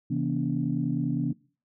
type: tone cluster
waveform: sine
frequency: 134.7 / 164.6 / 240.1 / 284.9 Hz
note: C#3 / E3 / B3 / C#4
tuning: -49 / -2 / -49 / +48 cents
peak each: -30 dBFS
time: 0.1-1.33 s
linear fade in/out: 10 ms
effects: noise-tail reverb RT60 0.4 s tail -21 dB re dry + tanh soft clip ceiling -14 dBFS